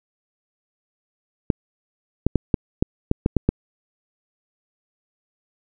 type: clicks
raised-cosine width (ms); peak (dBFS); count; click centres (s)
3; -3; 9; 1.502 / 2.266 / 2.357 / 2.542 / 2.825 / 3.114 / 3.261 / 3.367 / 3.49
effects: none